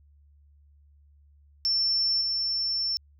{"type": "tone with level steps", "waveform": "sine", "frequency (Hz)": 5390, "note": "E8", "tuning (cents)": 38, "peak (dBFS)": [-22, -25], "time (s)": [1.65, 2.97], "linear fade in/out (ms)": 0, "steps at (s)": 2.21, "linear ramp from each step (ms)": 2, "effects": ["added 72 Hz sine -55 dBFS peak until 3.19 s"]}